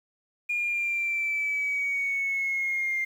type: linear sweep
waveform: sine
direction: down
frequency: 2428 to 2102 Hz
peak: -24 dBFS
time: 0.49-3.05 s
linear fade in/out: 10 ms
effects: tanh soft clip ceiling -21 dBFS + 9-bit